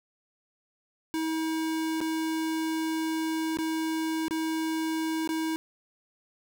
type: tone with dropouts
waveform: square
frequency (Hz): 320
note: D#4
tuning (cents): +49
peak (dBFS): -28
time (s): 1.14-5.56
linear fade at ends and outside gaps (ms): 0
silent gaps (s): 2.005-2.013 / 3.571-3.587 / 4.282-4.309 / 5.275-5.291
effects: none